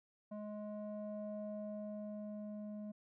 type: tone with low-pass filter sweep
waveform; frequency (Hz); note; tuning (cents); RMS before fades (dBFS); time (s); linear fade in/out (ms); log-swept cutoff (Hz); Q
square; 210; G#3; +19; -45; 0.31-2.92; 10; 790 to 470; 3.5
effects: none